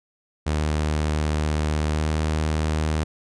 sawtooth tone with pitch glide, 76.3 to 77.59 Hz, D#2 to D#2, -33 to -4 cents, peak -17 dBFS, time 0.46-3.04 s, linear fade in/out 10 ms, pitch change +29 cents, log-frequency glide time 1.89-2.09 s, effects resampled to 22050 Hz

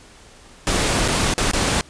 pink noise with dropouts, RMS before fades -19 dBFS, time 0.67-1.81 s, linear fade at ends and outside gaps 0 ms, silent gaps 1.078-1.084 / 1.338-1.38 / 1.513-1.534 s, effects pink hiss -46 dBFS RMS until 1.89 s + resampled to 22050 Hz

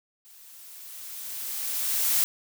blue noise with level ramp, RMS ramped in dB -52 to -22 dBFS, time 0.25-2.24 s, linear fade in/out 0 ms, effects none

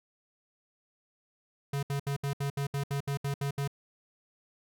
square tone bursts, 140.4 Hz, C#3, 22 cents sharp, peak -30 dBFS, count 12, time 1.73-3.677 s, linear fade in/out 5 ms, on 99 ms, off 69 ms, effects none

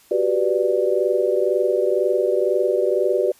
sine chord, G major seventh, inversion third, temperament equal with one note detuned, 370 / 392 / 493.9 / 589.7 Hz, F#4 / G4 / B4 / D5, 0 / 0 / 0 / +7 cents, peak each -22 dBFS, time 0.11-3.32 s, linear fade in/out 5 ms, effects white hiss -53 dBFS RMS until 3.39 s + resampled to 32000 Hz

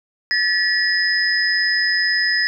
sine tone cluster, 1739 / 1921 / 5060 Hz, A6 / B6 / D#8, -21 / -48 / +28 cents, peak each -20 dBFS, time 0.31-2.47 s, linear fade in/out 0 ms, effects none

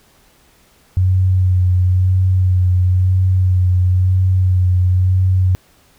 sine tone with vibrato, 92 Hz, F#2, 9 cents flat, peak -10 dBFS, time 0.97-5.55 s, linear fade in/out 0 ms, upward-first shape sine, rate 0.99 Hz, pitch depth 23 cents each way, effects pink hiss -52 dBFS RMS until 5.98 s

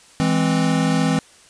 square chord, E augmented, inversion none, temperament equal, 164.81 / 207.7 / 261.6 Hz, E3 / G#3 / B#3, 0 / 0 / 0 cents, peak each -20 / -24 / -21 dBFS, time 0.2-1.19 s, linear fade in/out 0 ms, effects white hiss -49 dBFS RMS until 1.49 s + resampled to 22050 Hz

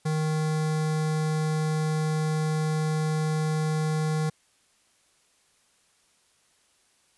square tone with notch filter, 155.56 Hz, D#3, in tune, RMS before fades -26 dBFS, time 0.05-4.3 s, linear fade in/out 10 ms, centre 2800 Hz, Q 2, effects white hiss -65 dBFS RMS until 7.17 s + resampled to 24000 Hz

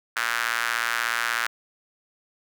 square tone with high-pass filter, 58.27 Hz, A#1, in tune, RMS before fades -26 dBFS, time 0.16-1.47 s, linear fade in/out 5 ms, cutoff 1500 Hz, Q 3, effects none

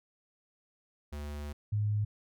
square / sine tone pair in turn, 73.42 / 104.86 Hz, D2 / G#2, 0 / +17 cents, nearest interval tritone, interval 617 cents, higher second, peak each -38 / -27 dBFS, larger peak second, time 1.12-1.53 / 1.72-2.05 s, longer first, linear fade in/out 10 ms, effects none

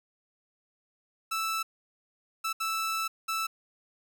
sawtooth tone bursts at uneven times, 1318.5 Hz, E6, in tune, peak -25 dBFS, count 4, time 1.31-1.63 / 2.44-2.53 / 2.6-3.08 / 3.28-3.47 s, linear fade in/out 10 ms, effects none

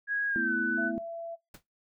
sine tone with pitch glide, 1652 to 1497.5 Hz, G#6 to F#6, -10 to +20 cents, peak -27 dBFS, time 0.07-0.92 s, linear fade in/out 50 ms, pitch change -170 cents, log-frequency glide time 0.28-0.55 s
sine chord, A suspended second, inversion none, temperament just, 220 / 247.5 / 330 Hz, A3 / B3 / E4, 0 / +4 / +2 cents, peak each -36 / -35 / -34 dBFS, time 0.36-0.98 s, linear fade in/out 0 ms
sine tone, 671 Hz, E5, 31 cents sharp, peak -36 dBFS, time 0.77-1.36 s, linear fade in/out 20 ms
pink noise with exponential decay, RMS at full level -42 dBFS, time 1.54-1.63 s, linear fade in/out 5 ms, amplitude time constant 18 ms
effects noise-tail reverb RT60 0.2 s tail -21 dB re dry

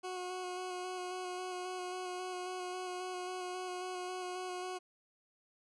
20% pulse tone with vibrato, 365.1 Hz, F#4, 23 cents flat, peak -34 dBFS, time 0.03-4.79 s, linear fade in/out 20 ms, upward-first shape square, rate 3.7 Hz, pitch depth 14 cents each way, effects resampled to 24000 Hz

